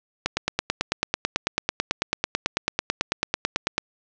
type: click train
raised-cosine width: 0.2 ms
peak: -4 dBFS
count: 33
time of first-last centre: 0.26-3.78 s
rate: 9.09 Hz
effects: low-pass 7000 Hz 12 dB/octave